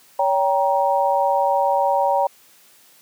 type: chord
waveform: sine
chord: G diminished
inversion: second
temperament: just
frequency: 564.5 / 784 / 940.8 Hz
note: Db5 / G5 / Bb5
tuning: +31 / 0 / +16 cents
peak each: -20 dBFS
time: 0.19-2.27 s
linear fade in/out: 5 ms
effects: white hiss -52 dBFS RMS until 3.01 s + high-pass 150 Hz 12 dB/octave